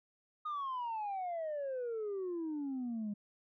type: exponential sweep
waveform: sine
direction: down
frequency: 1246 to 201.7 Hz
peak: -34 dBFS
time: 0.45-3.14 s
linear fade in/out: 10 ms
effects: tanh soft clip ceiling -34 dBFS